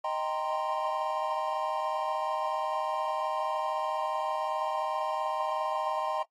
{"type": "chord", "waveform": "triangle", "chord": "C minor seventh", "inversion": "first", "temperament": "equal", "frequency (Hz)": [622.3, 784, 932.3, 1046.5], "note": ["Eb5", "G5", "Bb5", "C6"], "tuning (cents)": [0, 0, 0, 0], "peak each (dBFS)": -33, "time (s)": [0.04, 6.23], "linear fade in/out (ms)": 5, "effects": ["noise-tail reverb RT60 0.1 s tail -20 dB re dry", "AAC 32 kbps"]}